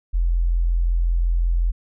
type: tone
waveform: sine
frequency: 42.75 Hz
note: F1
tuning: 36 cents flat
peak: -16 dBFS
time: 0.13-1.72 s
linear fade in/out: 20 ms
effects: none